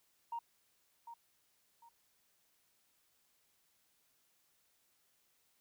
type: tone with echo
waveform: sine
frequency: 932.3 Hz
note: A#5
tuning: in tune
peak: -37 dBFS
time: 0.32-0.39 s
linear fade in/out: 5 ms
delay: 750 ms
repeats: 2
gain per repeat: -10 dB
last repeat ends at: 1.89 s
effects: tanh soft clip ceiling -33 dBFS + white hiss -75 dBFS RMS until 5.6 s